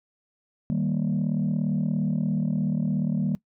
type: chord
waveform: sine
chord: Eb major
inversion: none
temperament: equal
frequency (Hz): 155.56 / 196 / 233.1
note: Eb3 / G3 / Bb3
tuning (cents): 0 / 0 / 0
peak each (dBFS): -25 / -25 / -26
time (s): 0.7-3.35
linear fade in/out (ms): 0
effects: noise-tail reverb RT60 0.1 s tail -22 dB re dry + tanh soft clip ceiling -18 dBFS